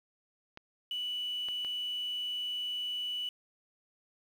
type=clicks; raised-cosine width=0.3 ms; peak=-29 dBFS; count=3; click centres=0.574 / 1.486 / 1.648 s
type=tone; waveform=sine; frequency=2960 Hz; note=F#7; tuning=in tune; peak=-33 dBFS; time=0.91-3.29 s; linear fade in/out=2 ms
effects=9-bit